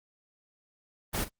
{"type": "noise with echo", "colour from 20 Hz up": "pink", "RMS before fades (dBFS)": -30, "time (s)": [1.13, 1.25], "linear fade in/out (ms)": 20, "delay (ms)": 44, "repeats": 1, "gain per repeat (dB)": -14, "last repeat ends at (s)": 1.294, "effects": ["Opus 24 kbps"]}